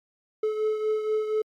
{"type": "beating tone pair", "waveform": "triangle", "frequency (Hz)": [430.8, 435], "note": ["A4", "A4"], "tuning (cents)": [-37, -20], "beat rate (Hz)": 4.2, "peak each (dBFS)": [-22, -30], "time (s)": [0.43, 1.42], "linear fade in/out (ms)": 5, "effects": ["MP3 96 kbps"]}